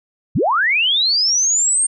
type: linear sweep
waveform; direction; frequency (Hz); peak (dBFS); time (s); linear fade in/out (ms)
sine; up; 71.5 to 8750; -13; 0.35-1.87; 10
effects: none